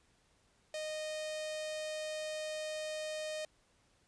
sawtooth tone with notch filter, 618 Hz, D#5, 12 cents flat, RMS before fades -40 dBFS, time 0.74-3.45 s, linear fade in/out 2 ms, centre 1300 Hz, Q 1.6, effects pink hiss -71 dBFS RMS until 4.07 s + resampled to 22050 Hz

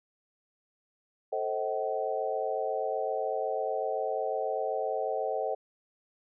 sine chord, A diminished seventh, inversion none, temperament just, 440 / 528 / 633.6 / 760.3 Hz, A4 / C5 / Eb5 / Gb5, 0 / +16 / +31 / +47 cents, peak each -34 dBFS, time 1.32-5.55 s, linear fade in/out 10 ms, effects none

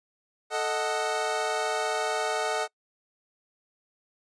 25% pulse chord, D# diminished, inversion second, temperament equal, 440 / 622.3 / 740 Hz, A4 / D#5 / F#5, 0 / 0 / 0 cents, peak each -27 dBFS, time 0.5-2.68 s, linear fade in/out 50 ms, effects noise-tail reverb RT60 0.1 s tail -25 dB re dry + resampled to 22050 Hz

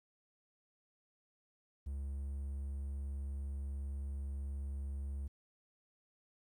triangle tone, 69.3 Hz, C#2, in tune, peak -36 dBFS, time 1.86-5.28 s, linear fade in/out 10 ms, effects 12-bit

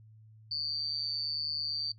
sine tone with amplitude modulation, 4575 Hz, D8, 46 cents flat, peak -28 dBFS, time 0.51-1.92 s, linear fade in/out 5 ms, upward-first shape sine, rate 149 Hz, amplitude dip 95%, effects noise-tail reverb RT60 0.1 s tail -17 dB re dry + added 109 Hz sine -53 dBFS peak until 1.98 s

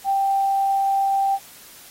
sine tone, 785 Hz, G5, 2 cents sharp, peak -17 dBFS, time 0.04-1.39 s, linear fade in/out 50 ms, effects white hiss -45 dBFS RMS until 1.9 s + AAC 48 kbps

